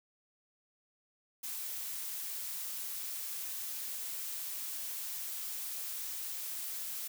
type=noise; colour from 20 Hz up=blue; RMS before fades=-40 dBFS; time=1.43-7.08 s; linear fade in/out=10 ms; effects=none